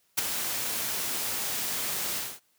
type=noise with ADSR envelope; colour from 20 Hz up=white; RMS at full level=-22 dBFS; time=0.17-2.4 s; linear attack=18 ms; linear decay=8 ms; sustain=-9 dB; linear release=240 ms; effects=white hiss -69 dBFS RMS until 2.58 s + high-pass 80 Hz 12 dB/octave